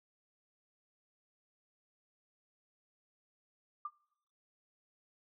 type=tone with exponential decay; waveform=sine; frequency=1191 Hz; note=D6; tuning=24 cents sharp; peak=-34 dBFS; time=3.85-3.93 s; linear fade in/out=5 ms; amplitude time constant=17 ms; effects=noise-tail reverb RT60 0.8 s tail -24 dB re dry